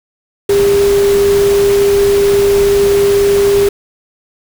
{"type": "tone in noise", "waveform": "sine", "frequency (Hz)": 401, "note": "G4", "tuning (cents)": 39, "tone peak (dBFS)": -7, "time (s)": [0.49, 3.69], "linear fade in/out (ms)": 5, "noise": "pink", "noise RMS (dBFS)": -21, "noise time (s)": [0.49, 3.69], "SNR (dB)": 11, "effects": []}